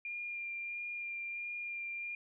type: tone with vibrato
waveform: sine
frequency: 2400 Hz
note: D7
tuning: 37 cents sharp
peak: -38 dBFS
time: 0.05-2.15 s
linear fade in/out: 2 ms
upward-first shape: sine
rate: 1.5 Hz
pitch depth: 13 cents each way
effects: none